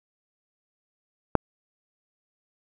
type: click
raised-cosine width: 1 ms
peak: -3 dBFS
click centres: 1.353 s
effects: none